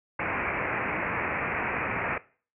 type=low-pass noise; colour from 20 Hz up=white; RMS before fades=-30 dBFS; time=0.19-2.18 s; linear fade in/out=5 ms; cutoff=2500 Hz; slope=96 dB/octave; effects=noise-tail reverb RT60 0.4 s tail -19 dB re dry + high-pass 60 Hz 12 dB/octave